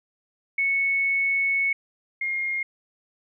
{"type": "tone pair in turn", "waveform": "sine", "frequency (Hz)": [2209, 2133], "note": ["C#7", "C7"], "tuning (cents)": [-7, 33], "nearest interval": "minor second", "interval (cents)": 60, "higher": "first", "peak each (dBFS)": [-20, -24], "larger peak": "first", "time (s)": [[0.58, 1.73], [2.21, 2.63]], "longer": "first", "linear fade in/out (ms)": 5, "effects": []}